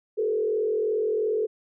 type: tone with frequency modulation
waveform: sine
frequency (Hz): 434.3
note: A4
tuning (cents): -23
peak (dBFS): -22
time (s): 0.17-1.47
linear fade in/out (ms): 20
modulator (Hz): 42.9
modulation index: 0.89
effects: none